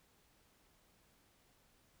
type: silence
effects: pink hiss -71 dBFS RMS until 2 s